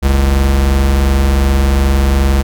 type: tone pair together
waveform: square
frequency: 45.72 / 68.5 Hz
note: F#1 / C#2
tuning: -20 / -20 cents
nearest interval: perfect fifth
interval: 700 cents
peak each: -17 / -10 dBFS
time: 0.02-2.43 s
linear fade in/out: 20 ms
effects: none